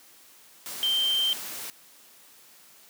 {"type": "tone in noise", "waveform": "sine", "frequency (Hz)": 3136, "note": "G7", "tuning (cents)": 0, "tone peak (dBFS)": -22, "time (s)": [0.83, 1.33], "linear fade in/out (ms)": 0, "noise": "white", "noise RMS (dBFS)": -37, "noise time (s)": [0.66, 1.7], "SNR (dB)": 12, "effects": ["white hiss -54 dBFS RMS until 2.89 s", "high-pass 150 Hz 12 dB/octave"]}